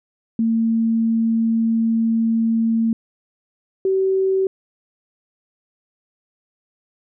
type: tone pair in turn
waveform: sine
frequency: 226.6 / 382.4 Hz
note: A#3 / G4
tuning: -49 / -43 cents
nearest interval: major sixth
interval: 906 cents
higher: second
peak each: -15 dBFS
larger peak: neither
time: 0.39-2.93 / 3.85-4.47 s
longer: first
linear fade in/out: 2 ms
effects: none